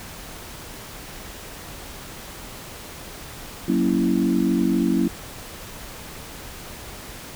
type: chord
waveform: sine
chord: F# dominant seventh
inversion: none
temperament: equal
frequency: 185 / 233.1 / 277.2 / 329.6 Hz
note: F#3 / A#3 / C#4 / E4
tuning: 0 / 0 / 0 / 0 cents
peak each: -23 dBFS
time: 3.68-5.08 s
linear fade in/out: 5 ms
effects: pink hiss -38 dBFS RMS until 7.35 s